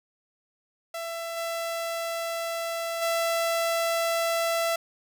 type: tone with level steps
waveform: sawtooth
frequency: 668 Hz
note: E5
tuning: 23 cents sharp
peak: -28 / -25 / -20 dBFS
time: 0.94-4.76 s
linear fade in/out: 5 ms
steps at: 1.36 / 3.01 s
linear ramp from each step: 20 ms
effects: none